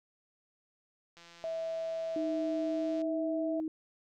click train, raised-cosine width 0.2 ms, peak -37 dBFS, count 315, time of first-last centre 1.17-3.017 s, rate 170 Hz
sine tone, 653 Hz, E5, 17 cents flat, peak -33 dBFS, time 1.44-3.6 s, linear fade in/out 0 ms
sine tone with pitch glide, 312.7 to 315.8 Hz, D#4 to D#4, +9 to +26 cents, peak -32 dBFS, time 2.16-3.68 s, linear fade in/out 2 ms, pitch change +17 cents, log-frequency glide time 2.66-3.05 s
effects none

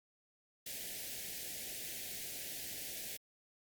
white band-stop noise, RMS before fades -44 dBFS, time 0.66-3.17 s, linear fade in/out 5 ms, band 740 to 1700 Hz, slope 48 dB/octave, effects Opus 48 kbps

